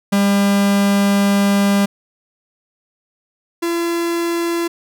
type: tone pair in turn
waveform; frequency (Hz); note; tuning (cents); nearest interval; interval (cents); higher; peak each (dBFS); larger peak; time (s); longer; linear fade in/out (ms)
45% pulse; 200 / 339.6; G3 / F4; +35 / -48; major sixth; 917; second; -12 / -17; first; 0.12-1.86 / 3.62-4.68; first; 10
effects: none